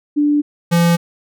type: tone pair in turn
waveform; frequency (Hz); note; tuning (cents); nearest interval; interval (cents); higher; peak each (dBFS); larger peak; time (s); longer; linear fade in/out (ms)
sine / square; 293.7 / 170.65; D4 / F3; 0 / -40; major sixth; 940; first; -11; neither; 0.16-0.42 / 0.71-0.97; neither; 20
effects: none